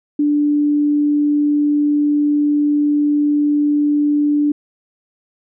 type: tone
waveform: sine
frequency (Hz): 293.7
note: D4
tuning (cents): 0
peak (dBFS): -12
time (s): 0.19-4.52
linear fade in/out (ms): 5
effects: none